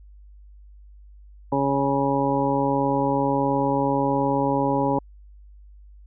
harmonic tone, 138.59 Hz, C#3, in tune, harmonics 1 / 2 / 3 / 4 / 6 / 7, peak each -29 / -24 / -28 / -26 / -26 / -27 dBFS, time 1.52-4.99 s, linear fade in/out 5 ms, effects added 50 Hz sine -44 dBFS peak until 6.06 s

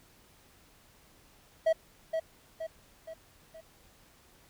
triangle tone with echo, 646 Hz, E5, 35 cents flat, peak -20 dBFS, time 1.66-1.73 s, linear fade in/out 10 ms, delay 470 ms, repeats 4, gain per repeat -6 dB, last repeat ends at 3.61 s, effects pink hiss -61 dBFS RMS until 4.49 s

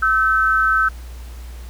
sine tone pair together, 1305 / 1529.2 Hz, E6 / G6, -18 / -43 cents, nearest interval minor third, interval 275 cents, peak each -16 dBFS, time 0.02-0.89 s, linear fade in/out 10 ms, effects added 60 Hz sine -31 dBFS peak until 1.69 s + pink hiss -45 dBFS RMS until 1.69 s

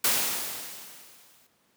white noise with exponential decay, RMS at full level -22 dBFS, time 0.04-1.47 s, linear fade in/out 5 ms, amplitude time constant 310 ms, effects pink hiss -67 dBFS RMS until 1.76 s + high-pass 150 Hz 12 dB/octave

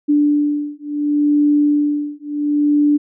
sine beating tone pair, 293.2 / 293.91 Hz, D4 / D4, -3 / +1 cents, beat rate 0.71 Hz, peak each -16 dBFS, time 0.08-2.98 s, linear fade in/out 20 ms, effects none

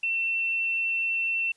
sine tone, 2696 Hz, E7, 38 cents sharp, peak -24 dBFS, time 0.03-1.52 s, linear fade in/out 5 ms, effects white hiss -65 dBFS RMS until 1.56 s + resampled to 22050 Hz

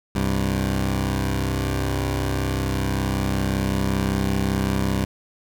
15% pulse tone pair together, 65.26 / 98 Hz, C2 / G2, -4 / 0 cents, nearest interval perfect fifth, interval 704 cents, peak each -17 / -18 dBFS, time 0.15-5.05 s, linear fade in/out 5 ms, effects none

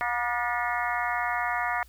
harmonic tone with a mistuned harmonic, 240 Hz, B3, 49 cents flat, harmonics 3 / 4 / 5 / 6 / 7 / 8 / 9, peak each -31 / -32 / -33 / -34 / -34 / -35 / -36 dBFS, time 0.01-1.83 s, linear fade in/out 0 ms, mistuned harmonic 7, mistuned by +76 cents, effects added 60 Hz sine -51 dBFS peak until 1.88 s + white hiss -60 dBFS RMS until 1.88 s

